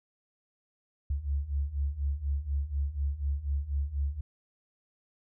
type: beating tone pair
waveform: sine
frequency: 68.3 / 72.4 Hz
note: C#2 / D2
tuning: -25 / -24 cents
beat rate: 4.1 Hz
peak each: -33 / -30 dBFS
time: 1.1-4.21 s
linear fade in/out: 5 ms
effects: none